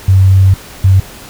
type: tone pair in turn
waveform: sine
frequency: 95.3 / 95.3 Hz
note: G2 / G2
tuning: -48 / -48 cents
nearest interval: unison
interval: 0 cents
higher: neither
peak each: -3 dBFS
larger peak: neither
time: 0.08-0.54 / 0.84-1 s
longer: first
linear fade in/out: 5 ms
effects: pink hiss -32 dBFS RMS until 1.29 s